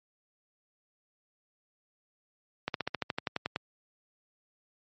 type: slowing click train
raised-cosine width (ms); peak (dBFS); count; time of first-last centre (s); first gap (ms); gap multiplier
0.3; -14; 12; 2.68-3.561; 62; 1.05
effects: high-pass 100 Hz 12 dB/octave + MP3 32 kbps